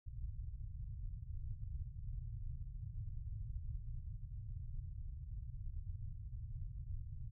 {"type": "low-pass noise", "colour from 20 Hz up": "pink", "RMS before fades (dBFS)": -45, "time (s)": [0.06, 7.31], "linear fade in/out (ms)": 20, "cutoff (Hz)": 130, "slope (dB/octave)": 48, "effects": []}